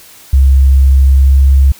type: tone with pitch glide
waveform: sine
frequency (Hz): 67.2 to 67.94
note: C2 to C#2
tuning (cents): +47 to -34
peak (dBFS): -3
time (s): 0.33-1.72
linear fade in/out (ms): 5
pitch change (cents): +19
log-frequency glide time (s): 1.05-1.49
effects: white hiss -38 dBFS RMS until 1.79 s